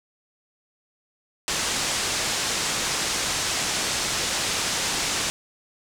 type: low-pass noise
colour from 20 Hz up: white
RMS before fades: -26 dBFS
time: 1.48-5.3 s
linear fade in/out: 0 ms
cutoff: 7900 Hz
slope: 24 dB/octave
effects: none